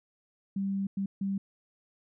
sine tone bursts at uneven times, 196 Hz, G3, in tune, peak -28 dBFS, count 3, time 0.56-0.87 / 0.97-1.06 / 1.21-1.38 s, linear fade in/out 5 ms, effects none

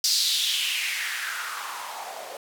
blue noise with band-pass filter sweep, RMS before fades -28 dBFS, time 0.04-2.37 s, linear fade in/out 2 ms, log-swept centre 5000 to 560 Hz, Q 3.9, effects none

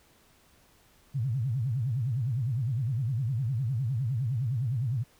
sine tone with vibrato, 123.47 Hz, B2, in tune, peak -26 dBFS, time 1.14-5.04 s, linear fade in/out 20 ms, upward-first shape sine, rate 9.8 Hz, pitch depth 240 cents each way, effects pink hiss -62 dBFS RMS until 5.19 s

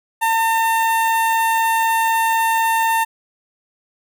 sawtooth tone with notch filter, 904 Hz, A5, 47 cents sharp, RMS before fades -17 dBFS, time 0.21-3.05 s, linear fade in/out 20 ms, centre 5000 Hz, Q 0.83, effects none

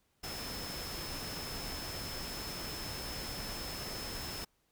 sine tone in noise, 5240 Hz, E8, 11 cents flat, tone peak -44 dBFS, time 0.23-4.45 s, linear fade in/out 10 ms, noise pink, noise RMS -42 dBFS, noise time 0.23-4.45 s, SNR -5 dB, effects pink hiss -75 dBFS RMS until 4.71 s

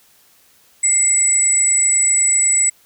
sine tone pair together, 2107 / 7882 Hz, C7 / B8, +12 / -4 cents, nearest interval octave + major seventh, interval 2284 cents, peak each -24 / -12 dBFS, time 0.83-2.7 s, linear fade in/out 10 ms, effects white hiss -53 dBFS RMS until 2.85 s

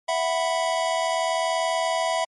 square chord, E suspended second, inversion none, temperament equal, 659.3 / 740 / 987.8 Hz, E5 / F#5 / B5, 0 / 0 / 0 cents, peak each -25 / -29 / -28 dBFS, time 0.08-2.25 s, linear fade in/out 10 ms, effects low-pass 10000 Hz 12 dB/octave + MP3 48 kbps

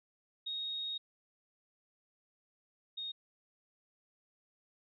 sine tone pair in turn, 3744 / 3716 Hz, A#7 / A#7, +7 / -6 cents, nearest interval unison, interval 13 cents, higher first, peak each -36 / -38 dBFS, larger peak first, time 0.46-0.98 / 2.97-3.12 s, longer first, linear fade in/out 10 ms, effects none

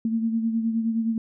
sine beating tone pair, 225.4 / 235 Hz, A3 / A#3, +42 / +14 cents, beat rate 9.6 Hz, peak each -22 / -31 dBFS, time 0.05-1.18 s, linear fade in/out 2 ms, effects none

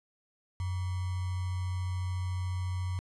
sine tone with sample-and-hold, 91.4 Hz, F#2, 21 cents flat, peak -30 dBFS, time 0.6-2.99 s, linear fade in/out 0 ms, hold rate 1050 Hz, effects resampled to 24000 Hz

